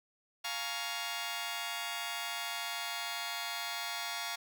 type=chord; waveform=10% pulse; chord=Bb minor seventh; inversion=second; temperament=just; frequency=699.2 / 839.1 / 932.3 / 1118.8 Hz; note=F5 / Ab5 / Bb5 / Db6; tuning=+2 / +18 / 0 / +16 cents; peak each=-32 / -35 / -34 / -34 dBFS; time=0.44-4.36 s; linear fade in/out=10 ms; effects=none